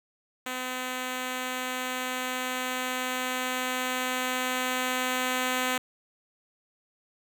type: tone with level ramp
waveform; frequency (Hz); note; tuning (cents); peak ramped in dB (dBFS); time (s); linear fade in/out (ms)
5% pulse; 254.5; C4; -48; -20 to -14; 0.46-5.78; 5
effects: none